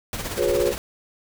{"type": "noise with tremolo", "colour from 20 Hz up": "pink", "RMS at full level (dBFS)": -28, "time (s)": [0.13, 0.78], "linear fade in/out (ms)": 0, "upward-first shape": "sine", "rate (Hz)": 17, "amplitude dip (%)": 55}
{"type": "chord", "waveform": "sine", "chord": "C# dominant seventh", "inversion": "first", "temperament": "equal with one note detuned", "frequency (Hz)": [357.6, 415.3, 493.9, 554.4], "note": ["E#4", "G#4", "B4", "C#5"], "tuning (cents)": [41, 0, 0, 0], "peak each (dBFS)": -24, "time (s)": [0.36, 0.74], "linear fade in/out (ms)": 50}
{"effects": []}